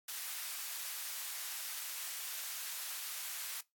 white high-pass noise, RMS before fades -42 dBFS, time 0.08-3.61 s, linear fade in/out 5 ms, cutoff 1100 Hz, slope 12 dB/octave, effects noise-tail reverb RT60 0.2 s tail -23 dB re dry + AAC 64 kbps

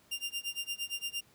sawtooth tone with tremolo, 2796 Hz, F7, 1 cent sharp, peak -29 dBFS, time 0.11-1.21 s, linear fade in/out 10 ms, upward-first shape sine, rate 8.7 Hz, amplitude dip 95%, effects pink hiss -64 dBFS RMS until 1.34 s + high-pass 80 Hz 12 dB/octave

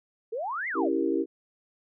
sine exponential two-way sweep, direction up then down, 418.9 to 2167 to 514 Hz, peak -29 dBFS, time 0.32-0.89 s, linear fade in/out 10 ms, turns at 0.68 s
sine chord, C# diminished seventh, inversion none, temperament equal, 277.2 / 329.6 / 392 / 466.2 Hz, C#4 / E4 / G4 / Bb4, 0 / 0 / 0 / 0 cents, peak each -30 / -27 / -29 / -32 dBFS, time 0.74-1.26 s, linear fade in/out 50 ms
effects none

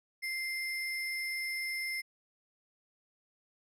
sine tone with sample-and-hold, 2092 Hz, C7, 1 cent flat, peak -33 dBFS, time 0.22-2.02 s, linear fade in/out 20 ms, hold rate 7350 Hz, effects low-pass 12000 Hz 12 dB/octave

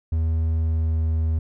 triangle tone with pitch glide, 80.6 to 80 Hz, E2 to D#2, -38 to +49 cents, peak -17 dBFS, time 0.12-1.39 s, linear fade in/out 5 ms, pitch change -13 cents, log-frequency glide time 0.53-1 s, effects none

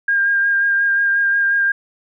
sine tone with vibrato, 1609 Hz, G6, 45 cents sharp, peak -13 dBFS, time 0.08-1.72 s, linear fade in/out 5 ms, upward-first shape sine, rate 5.6 Hz, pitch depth 17 cents each way, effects none

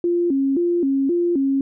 sine tone with vibrato, 307.6 Hz, D#4, 20 cents flat, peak -16 dBFS, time 0.04-1.61 s, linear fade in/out 2 ms, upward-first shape square, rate 1.9 Hz, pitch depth 210 cents each way, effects none

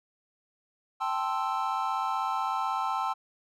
triangle chord, A minor seventh, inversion third, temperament equal, 784 / 880 / 1046.5 / 1318.5 Hz, G5 / A5 / C6 / E6, 0 / 0 / 0 / 0 cents, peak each -31 dBFS, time 1-3.14 s, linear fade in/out 20 ms, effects none

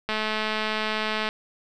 click train, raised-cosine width 0.3 ms, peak -11 dBFS, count 260, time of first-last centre 0.09-1.289 s, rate 216 Hz, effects none

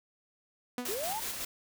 sawtooth tone with exponential decay, 246.9 Hz, B3, in tune, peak -27 dBFS, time 0.78-1.02 s, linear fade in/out 2 ms, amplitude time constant 52 ms
white noise with tremolo, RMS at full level -36 dBFS, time 0.85-1.45 s, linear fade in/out 5 ms, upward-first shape square, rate 5.4 Hz, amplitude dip 35%
sine linear sweep, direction up, 349.2 to 930 Hz, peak -34 dBFS, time 0.88-1.2 s, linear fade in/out 10 ms
effects none

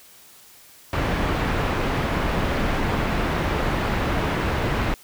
pink low-pass noise, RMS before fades -23 dBFS, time 0.93-4.94 s, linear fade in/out 0 ms, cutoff 2200 Hz, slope 12 dB/octave, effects white hiss -49 dBFS RMS until 5.03 s

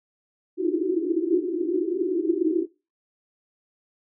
pink band-pass noise, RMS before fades -24 dBFS, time 0.57-2.67 s, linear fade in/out 50 ms, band 320 to 370 Hz, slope 96 dB/octave, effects noise-tail reverb RT60 0.3 s tail -23 dB re dry

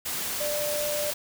sine tone in noise, 592 Hz, D5, 14 cents sharp, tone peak -28 dBFS, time 0.4-1.11 s, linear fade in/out 10 ms, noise white, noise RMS -31 dBFS, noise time 0.05-1.14 s, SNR 0 dB, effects none

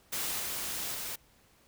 white noise with level steps, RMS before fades -34 / -36 / -38 dBFS, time 0.12-1.16 s, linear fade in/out 10 ms, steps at 0.39 / 0.94 s, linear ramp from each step 10 ms, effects pink hiss -64 dBFS RMS until 1.67 s

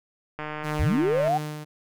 click train, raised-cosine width 0.5 ms, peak -18 dBFS, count 136, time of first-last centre 0.39-1.278 s, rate 152 Hz
sawtooth tone with tremolo, 151.4 Hz, D#3, 47 cents flat, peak -25 dBFS, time 0.63-1.65 s, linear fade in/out 20 ms, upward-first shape sine, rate 1.7 Hz, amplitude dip 55%
sine linear sweep, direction up, 42.3 to 784 Hz, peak -20 dBFS, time 0.79-1.38 s, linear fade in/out 10 ms
effects none

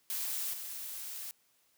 blue noise with level steps, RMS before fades -36 / -42 dBFS, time 0.1-1.31 s, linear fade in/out 0 ms, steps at 0.53 s, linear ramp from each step 10 ms, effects white hiss -71 dBFS RMS until 1.77 s + high-pass 80 Hz 12 dB/octave

